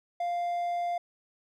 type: tone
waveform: triangle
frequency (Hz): 698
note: F5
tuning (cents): -1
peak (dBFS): -26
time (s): 0.2-0.98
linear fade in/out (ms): 5
effects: none